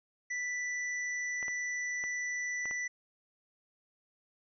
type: tone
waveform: square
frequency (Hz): 1975.5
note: B6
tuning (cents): 0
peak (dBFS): -34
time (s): 0.3-2.88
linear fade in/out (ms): 10
type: clicks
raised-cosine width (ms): 0.5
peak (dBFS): -30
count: 5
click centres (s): 1.428 / 1.482 / 2.039 / 2.656 / 2.711
effects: resampled to 16000 Hz